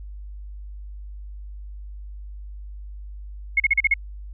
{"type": "tone bursts", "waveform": "sine", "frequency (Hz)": 2170, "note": "C#7", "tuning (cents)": -37, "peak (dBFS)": -14, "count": 6, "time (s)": [3.57, 3.94], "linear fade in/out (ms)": 5, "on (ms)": 30, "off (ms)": 38, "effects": ["added 50 Hz sine -34 dBFS peak until 4.33 s"]}